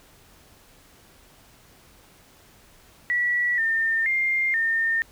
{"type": "tone with pitch steps", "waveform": "sine", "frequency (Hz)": [1943, 1809, 2110, 1818], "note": ["B6", "A6", "C7", "A#6"], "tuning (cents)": [-29, 48, 14, -44], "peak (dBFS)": -20, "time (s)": [3.1, 5.02], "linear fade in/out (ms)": 0, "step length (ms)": 480, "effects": ["pink hiss -54 dBFS RMS until 5.11 s"]}